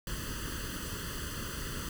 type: noise with comb filter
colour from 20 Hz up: pink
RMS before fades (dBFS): -38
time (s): 0.07-1.89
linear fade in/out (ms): 2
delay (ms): 0.65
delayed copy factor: +1
effects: none